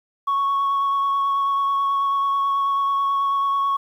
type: tone with vibrato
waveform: sine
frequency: 1108.7 Hz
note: C#6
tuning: in tune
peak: -16 dBFS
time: 0.27-3.77 s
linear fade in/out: 10 ms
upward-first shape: sine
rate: 9.2 Hz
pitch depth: 11 cents each way
effects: tanh soft clip ceiling -16 dBFS + 9-bit